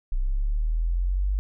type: linear sweep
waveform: sine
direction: up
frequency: 30.87 to 49.91 Hz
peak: -21 dBFS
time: 0.12-1.39 s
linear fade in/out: 0 ms
effects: none